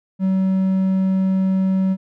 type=tone; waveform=triangle; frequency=189.8 Hz; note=F#3; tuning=44 cents sharp; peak=-13 dBFS; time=0.19-1.97 s; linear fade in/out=50 ms; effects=none